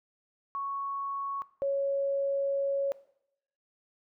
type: tone pair in turn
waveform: sine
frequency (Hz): 1108.7 / 554.4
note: C#6 / C#5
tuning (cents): 0 / 0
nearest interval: octave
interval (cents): 1200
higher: first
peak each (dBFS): -31 / -26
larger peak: second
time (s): 0.55-1.42 / 1.62-2.92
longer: second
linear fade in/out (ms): 0
effects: noise-tail reverb RT60 0.7 s tail -18 dB re dry